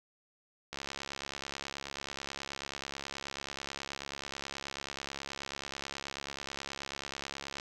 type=click train; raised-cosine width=0.2 ms; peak=-21 dBFS; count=477; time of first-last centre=0.73-7.599 s; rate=69.3 Hz; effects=none